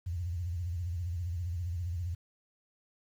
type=tone with vibrato; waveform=sine; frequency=86.9 Hz; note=F2; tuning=8 cents flat; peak=-32 dBFS; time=0.06-2.15 s; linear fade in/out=10 ms; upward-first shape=sine; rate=15 Hz; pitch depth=130 cents each way; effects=10-bit